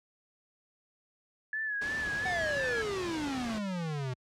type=tone with vibrato; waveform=sine; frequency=1707 Hz; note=G#6; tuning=47 cents sharp; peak=-31 dBFS; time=1.53-2.82 s; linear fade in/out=2 ms; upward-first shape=sine; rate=2.9 Hz; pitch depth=60 cents each way
type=noise; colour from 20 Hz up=pink; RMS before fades=-40 dBFS; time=1.81-3.59 s; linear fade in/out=10 ms
type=exponential sweep; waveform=square; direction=down; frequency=760 to 123.47 Hz; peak=-33 dBFS; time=2.25-4.14 s; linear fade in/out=10 ms
effects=high-pass 60 Hz 12 dB/octave + low-pass 6000 Hz 12 dB/octave